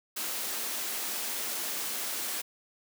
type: high-pass noise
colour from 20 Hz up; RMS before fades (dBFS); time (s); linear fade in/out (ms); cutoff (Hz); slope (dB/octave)
white; -34; 0.16-2.42; 10; 210; 24
effects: none